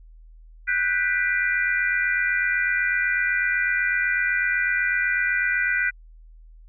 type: chord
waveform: sine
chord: G major seventh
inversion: third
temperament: equal with one note detuned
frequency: 1480 / 1568 / 1975.5 / 2388 Hz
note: F#6 / G6 / B6 / D7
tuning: 0 / 0 / 0 / +28 cents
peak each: -24 / -27 / -24 / -29 dBFS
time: 0.67-5.91 s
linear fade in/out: 20 ms
effects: added 40 Hz sine -44 dBFS peak until 6.68 s